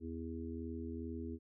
harmonic tone, 82.41 Hz, E2, in tune, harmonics 1 / 3 / 4 / 5, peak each -45 / -44 / -47 / -49 dBFS, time 0-1.39 s, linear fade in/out 50 ms, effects none

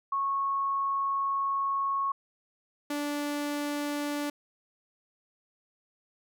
sine / sawtooth tone pair in turn, 1100 / 291.4 Hz, C#6 / D4, -14 / -13 cents, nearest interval octave + major seventh, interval 2299 cents, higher first, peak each -26 dBFS, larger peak neither, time 0.12-2.12 / 2.9-4.3 s, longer first, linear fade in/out 5 ms, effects none

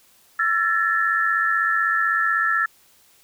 sine tone cluster, 1342 / 1727 / 1823 Hz, E6 / A6 / A#6, +31 / -33 / -39 cents, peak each -21 / -21 / -26 dBFS, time 0.39-2.66 s, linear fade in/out 5 ms, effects white hiss -56 dBFS RMS until 3.23 s

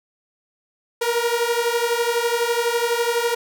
sawtooth beating tone pair, 466.2 / 478.2 Hz, A#4 / A#4, 0 / +44 cents, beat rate 12 Hz, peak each -18 dBFS, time 1.01-3.35 s, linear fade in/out 10 ms, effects none

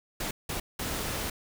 pink noise bursts at uneven times, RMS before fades -33 dBFS, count 3, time 0.2-0.31 / 0.49-0.6 / 0.79-1.3 s, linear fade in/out 5 ms, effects none

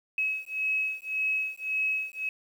sine beating tone pair, 2564 / 2565.8 Hz, E7 / E7, -49 / -47 cents, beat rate 1.8 Hz, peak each -30 dBFS, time 0.18-2.29 s, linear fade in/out 2 ms, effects 9-bit

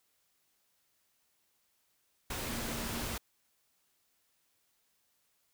sine tone in noise, 232.2 Hz, A#3, 7 cents flat, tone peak -43 dBFS, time 2.5-3.05 s, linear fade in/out 5 ms, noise pink, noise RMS -38 dBFS, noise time 2.3-3.18 s, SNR -8 dB, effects white hiss -75 dBFS RMS until 5.53 s

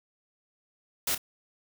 white noise with echo, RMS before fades -28 dBFS, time 1.07-1.15 s, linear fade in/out 5 ms, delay 30 ms, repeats 1, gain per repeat -11 dB, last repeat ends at 1.18 s, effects none

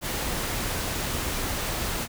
pink noise, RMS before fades -29 dBFS, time 0.01-2.08 s, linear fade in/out 50 ms, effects none

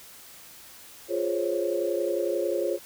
sine chord, Db major seventh, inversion first, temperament equal, 349.2 / 415.3 / 523.3 / 554.4 Hz, F4 / Ab4 / C5 / Db5, 0 / 0 / 0 / 0 cents, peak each -29 / -31 / -31 / -29 dBFS, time 1.08-2.79 s, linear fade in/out 50 ms, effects white hiss -48 dBFS RMS until 2.85 s

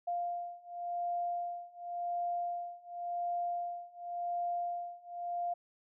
sine beating tone pair, 698.5 / 699.41 Hz, F5 / F5, 0 / +2 cents, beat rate 0.91 Hz, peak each -38 / -37 dBFS, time 0.07-5.54 s, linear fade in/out 10 ms, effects none

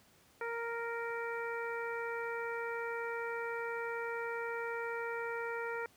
harmonic tone, 465.3 Hz, A#4, 3 cents flat, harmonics 1 / 2 / 3 / 4 / 5, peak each -39 / -43 / -42 / -45 / -48 dBFS, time 0.41-5.86 s, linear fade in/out 2 ms, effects pink hiss -65 dBFS RMS until 5.96 s + high-pass 80 Hz 12 dB/octave

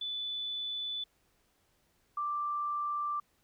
sine tone pair in turn, 3484 / 1177.2 Hz, A7 / D6, -18 / +4 cents, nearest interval octave + perfect fifth, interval 1878 cents, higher first, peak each -34 / -31 dBFS, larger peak second, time 0.01-1.04 / 2.17-3.2 s, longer neither, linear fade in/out 5 ms, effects pink hiss -72 dBFS RMS until 3.43 s

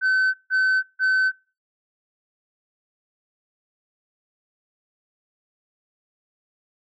sine tone bursts, 1525 Hz, G6, 48 cents flat, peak -14 dBFS, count 3, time 0.01-1.32 s, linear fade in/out 50 ms, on 330 ms, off 160 ms, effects noise-tail reverb RT60 0.3 s tail -19 dB re dry + tanh soft clip ceiling -16 dBFS

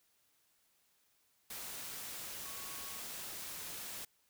sine tone in noise, 1108.7 Hz, C#6, in tune, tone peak -55 dBFS, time 2.45-3 s, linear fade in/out 5 ms, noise white, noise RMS -45 dBFS, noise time 1.5-4.05 s, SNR -13 dB, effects white hiss -74 dBFS RMS until 4.29 s

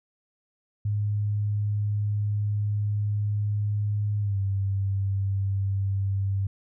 sine tone with pitch glide, 103.83 to 98 Hz, G#2 to G2, 0 to 0 cents, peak -23 dBFS, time 0.85-6.47 s, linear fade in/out 5 ms, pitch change -100 cents, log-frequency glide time 4.2-4.38 s, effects none

